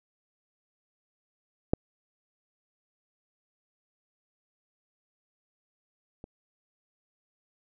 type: clicks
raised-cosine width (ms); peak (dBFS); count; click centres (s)
2; -9 / -29; 2; 1.735 / 6.241
effects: none